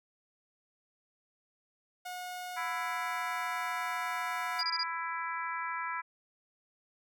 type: tone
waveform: sawtooth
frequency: 724 Hz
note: F#5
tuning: 38 cents flat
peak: -35 dBFS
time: 2.05-4.62 s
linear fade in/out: 10 ms
type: harmonic tone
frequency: 332 Hz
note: E4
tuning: 12 cents sharp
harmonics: 3 / 4 / 5 / 6 / 7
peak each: -37 / -39 / -41 / -43 / -44 dBFS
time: 2.56-6.02 s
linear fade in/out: 20 ms
type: tone bursts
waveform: sine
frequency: 4864 Hz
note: D#8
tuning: 40 cents flat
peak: -30 dBFS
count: 4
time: 4.59-4.833 s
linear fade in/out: 2 ms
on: 42 ms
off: 25 ms
effects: none